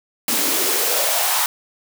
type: noise with high-pass filter sweep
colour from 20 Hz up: white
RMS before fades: -19 dBFS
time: 0.28-1.46 s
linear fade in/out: 2 ms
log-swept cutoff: 230 to 960 Hz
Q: 3.7
effects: none